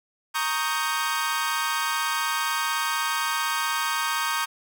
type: chord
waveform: sawtooth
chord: Eb dominant seventh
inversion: second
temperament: equal with one note detuned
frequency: 929.1 / 1108.7 / 1244.5 / 1568 Hz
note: Bb5 / Db6 / Eb6 / G6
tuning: -6 / 0 / 0 / 0 cents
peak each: -26 dBFS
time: 0.34-4.46 s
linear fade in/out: 20 ms
effects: none